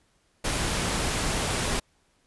pink noise, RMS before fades -27 dBFS, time 0.44-1.8 s, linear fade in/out 10 ms, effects pink hiss -67 dBFS RMS until 2.26 s + resampled to 24000 Hz

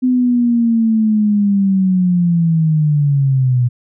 sine linear sweep, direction down, 255.2 to 120.8 Hz, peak -10 dBFS, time 0.02-3.69 s, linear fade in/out 20 ms, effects none

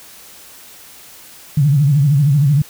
sine tone with vibrato, 143.3 Hz, D3, 42 cents flat, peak -9 dBFS, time 1.57-2.62 s, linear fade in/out 5 ms, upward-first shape sine, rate 13 Hz, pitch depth 130 cents each way, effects white hiss -40 dBFS RMS until 2.69 s

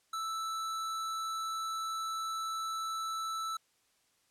square tone, 1318.5 Hz, E6, in tune, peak -35 dBFS, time 0.13-3.57 s, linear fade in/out 5 ms, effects white hiss -72 dBFS RMS until 4.3 s + low-pass 10000 Hz 12 dB/octave

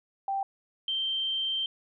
sine tone pair in turn, 784 / 3136 Hz, G5 / G7, 0 / 0 cents, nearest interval 2 octaves, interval 2400 cents, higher second, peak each -27 dBFS, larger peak neither, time 0.28-0.43 / 0.88-1.66 s, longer second, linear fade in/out 2 ms, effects none

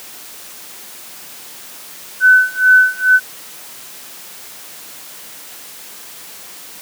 sine tone with tremolo, 1509 Hz, F#6, 34 cents sharp, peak -4 dBFS, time 2.2-3.2 s, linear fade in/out 50 ms, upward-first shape sine, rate 2.3 Hz, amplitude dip 95%, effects white hiss -35 dBFS RMS until 6.81 s + high-pass 150 Hz 12 dB/octave

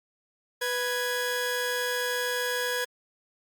sawtooth tone pair together, 493.9 / 1663.9 Hz, B4 / G#6, 0 / +3 cents, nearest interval octave + major sixth, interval 2103 cents, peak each -26 dBFS, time 0.61-2.85 s, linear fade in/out 10 ms, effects Opus 48 kbps

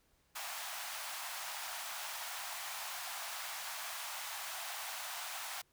pink high-pass noise, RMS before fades -43 dBFS, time 0.35-5.62 s, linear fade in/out 10 ms, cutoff 680 Hz, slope 48 dB/octave, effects pink hiss -73 dBFS RMS until 5.72 s

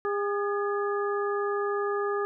harmonic tone with a mistuned harmonic, 406.4 Hz, G#4, 38 cents flat, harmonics 1 / 2 / 3 / 4, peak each -27 / -37 / -32 / -38 dBFS, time 0.05-2.25 s, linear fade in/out 0 ms, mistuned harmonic 4, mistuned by +67 cents, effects none

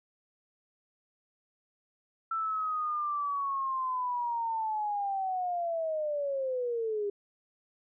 sine linear sweep, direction down, 1335 to 400.4 Hz, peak -29 dBFS, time 2.31-7.1 s, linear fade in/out 5 ms, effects none

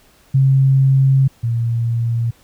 sine tone pair in turn, 134.6 / 116.61 Hz, C3 / A#2, +49 / +1 cents, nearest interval major second, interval 248 cents, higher first, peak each -9 / -15 dBFS, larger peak first, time 0.34-1.28 / 1.43-2.31 s, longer first, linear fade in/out 10 ms, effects pink hiss -52 dBFS RMS until 2.43 s

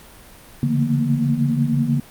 sine tone cluster, 138.6 / 144.7 / 170 / 225.3 / 235.4 Hz, C#3 / D3 / F3 / A3 / A#3, 0 / -25 / -46 / +41 / +17 cents, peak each -26 / -20 / -29 / -26 / -20 dBFS, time 0.63-2 s, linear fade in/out 2 ms, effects pink hiss -44 dBFS RMS until 2.1 s + Opus 48 kbps

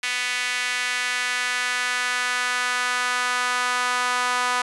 sawtooth tone with high-pass filter sweep, 248 Hz, B3, 7 cents sharp, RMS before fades -24 dBFS, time 0.03-4.62 s, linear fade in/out 5 ms, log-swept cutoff 2100 to 1100 Hz, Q 2, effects resampled to 24000 Hz

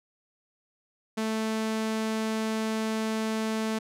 sawtooth tone, 220 Hz, A3, in tune, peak -23 dBFS, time 1.17-3.79 s, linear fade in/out 10 ms, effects low-pass 11000 Hz 12 dB/octave

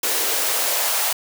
white noise with high-pass filter sweep, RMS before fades -21 dBFS, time 0.03-1.13 s, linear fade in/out 5 ms, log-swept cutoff 380 to 710 Hz, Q 2, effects none

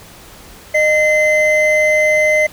triangle tone pair together, 613 / 2062 Hz, D#5 / C7, -26 / -26 cents, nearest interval octave + major sixth, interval 2100 cents, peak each -11 dBFS, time 0.74-2.47 s, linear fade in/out 10 ms, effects pink hiss -39 dBFS RMS until 2.52 s

